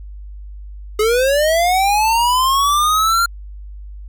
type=linear sweep; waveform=square; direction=up; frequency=417 to 1396.9 Hz; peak=-13 dBFS; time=0.99-3.26 s; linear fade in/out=5 ms; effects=added 50 Hz sine -30 dBFS peak until 4.08 s